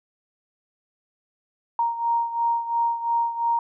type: beating tone pair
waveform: sine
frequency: 932.3 / 935.2 Hz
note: A#5 / A#5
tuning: 0 / +5 cents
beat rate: 2.9 Hz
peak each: -22 / -27 dBFS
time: 1.79-3.59 s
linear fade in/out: 2 ms
effects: none